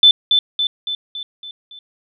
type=tone with echo; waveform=sine; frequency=3520 Hz; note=A7; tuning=in tune; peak=-5 dBFS; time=0.03-0.11 s; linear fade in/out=2 ms; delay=280 ms; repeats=6; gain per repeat=-5 dB; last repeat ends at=1.79 s; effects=none